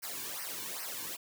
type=noise with flanger; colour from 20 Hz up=white; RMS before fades=-40 dBFS; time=0.02-1.17 s; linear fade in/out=20 ms; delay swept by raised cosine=0.27 to 1.57 ms; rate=2.5 Hz; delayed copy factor=-0.95; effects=none